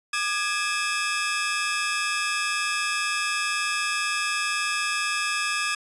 sawtooth tone cluster, 1203 / 1667 / 2585 Hz, D6 / G#6 / E7, +41 / +6 / -34 cents, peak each -25 dBFS, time 0.13-5.75 s, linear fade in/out 5 ms, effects resampled to 24000 Hz

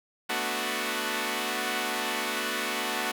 5% pulse chord, B minor seventh, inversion third, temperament equal, 220 / 246.9 / 293.7 / 370 Hz, A3 / B3 / D4 / F#4, 0 / 0 / 0 / 0 cents, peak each -23 / -23 / -24 / -21 dBFS, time 0.29-3.12 s, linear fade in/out 10 ms, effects none

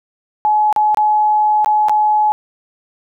sine tone with dropouts, 849 Hz, G#5, 38 cents sharp, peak -10 dBFS, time 0.45-2.32 s, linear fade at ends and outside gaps 0 ms, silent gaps 0.727-0.762 / 0.946-0.972 / 1.646-1.66 / 1.885-1.895 s, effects none

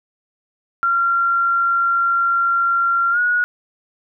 sine tone with pitch glide, 1377 to 1453.8 Hz, F6 to F#6, -25 to -31 cents, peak -14 dBFS, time 0.83-3.44 s, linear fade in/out 0 ms, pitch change +94 cents, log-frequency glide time 3.11-3.19 s, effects none

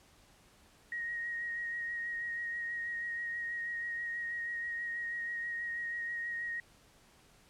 sine tone with vibrato, 1880 Hz, A#6, 14 cents sharp, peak -35 dBFS, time 0.92-6.6 s, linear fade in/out 2 ms, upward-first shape sine, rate 6.2 Hz, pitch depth 18 cents each way, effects pink hiss -63 dBFS RMS until 7.49 s + low-pass 11000 Hz 12 dB/octave

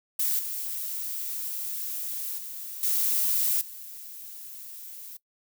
violet noise with level steps, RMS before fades -26 / -33 / -38 / -25 / -42 dBFS, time 0.19-5.17 s, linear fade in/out 5 ms, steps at 0.39 / 2.38 / 2.83 / 3.61 s, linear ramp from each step 2 ms, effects noise-tail reverb RT60 0.1 s tail -20 dB re dry

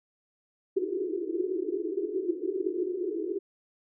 pink band-pass noise, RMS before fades -31 dBFS, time 0.76-3.39 s, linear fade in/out 10 ms, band 330 to 410 Hz, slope 96 dB/octave, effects none

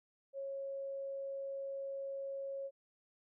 sine tone, 548 Hz, C#5, 20 cents flat, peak -39 dBFS, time 0.33-2.71 s, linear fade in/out 50 ms, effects none

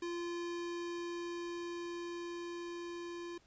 square tone with level ramp, 345.3 Hz, F4, 20 cents flat, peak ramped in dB -38 to -43 dBFS, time 0.02-3.38 s, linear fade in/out 5 ms, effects pink hiss -68 dBFS RMS until 3.46 s + resampled to 16000 Hz

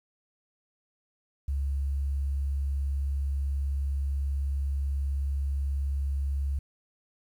sine tone, 69.3 Hz, C#2, in tune, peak -26 dBFS, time 1.48-6.59 s, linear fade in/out 5 ms, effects 10-bit

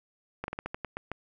slowing click train, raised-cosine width 0.5 ms, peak -19 dBFS, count 9, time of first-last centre 0.44-1.116 s, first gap 41 ms, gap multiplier 1.2, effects none

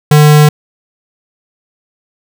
square tone, 150 Hz, D3, 37 cents sharp, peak -3 dBFS, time 0.11-0.49 s, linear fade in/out 5 ms, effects none

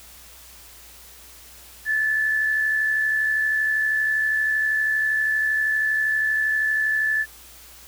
sine tone with amplitude modulation, 1741 Hz, A6, 19 cents flat, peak -17 dBFS, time 1.85-7.26 s, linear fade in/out 50 ms, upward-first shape sine, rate 72.6 Hz, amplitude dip 40%, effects added 60 Hz sine -52 dBFS peak until 7.87 s + white hiss -46 dBFS RMS until 7.87 s

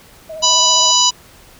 sine tone with vibrato, 633 Hz, D#5, 30 cents sharp, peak -26 dBFS, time 0.29-0.92 s, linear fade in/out 10 ms, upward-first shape sine, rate 15 Hz, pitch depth 39 cents each way
harmonic tone, 987.8 Hz, B5, in tune, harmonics 1 / 3 / 4 / 5 / 6 / 7, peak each -17 / -17 / -17 / -17 / -17 / -17 dBFS, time 0.42-1.11 s, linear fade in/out 20 ms
effects pink hiss -44 dBFS RMS until 1.59 s

